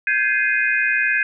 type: chord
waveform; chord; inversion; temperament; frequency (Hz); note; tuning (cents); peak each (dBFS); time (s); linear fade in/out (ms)
sine; Ab major seventh; third; equal with one note detuned; 1568 / 1687.3 / 2093 / 2489; G6 / Ab6 / C7 / Eb7; 0 / +27 / 0 / 0; -21 / -21 / -25 / -21; 0.07-1.23; 2
effects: none